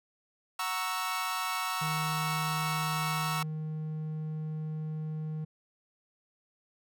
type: chord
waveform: sawtooth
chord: F# dominant seventh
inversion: none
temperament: equal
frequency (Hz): 740 / 932.3 / 1108.7 / 1318.5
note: F#5 / A#5 / C#6 / E6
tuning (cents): 0 / 0 / 0 / 0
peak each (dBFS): -36 / -34 / -32 / -31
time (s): 0.59-3.43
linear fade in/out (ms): 5
type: tone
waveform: triangle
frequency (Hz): 155.56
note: D#3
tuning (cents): 0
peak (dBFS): -31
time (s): 1.81-5.45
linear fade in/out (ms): 10
effects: none